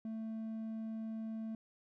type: tone with hard clipping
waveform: sine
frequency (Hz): 221.9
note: A3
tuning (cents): +15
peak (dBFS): -40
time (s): 0.05-1.55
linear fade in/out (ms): 2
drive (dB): 3
effects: none